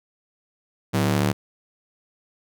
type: ring-modulated tone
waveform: sawtooth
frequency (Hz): 146.83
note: D3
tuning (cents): 0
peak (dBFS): -12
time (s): 0.93-1.33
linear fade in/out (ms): 20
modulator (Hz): 37
effects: none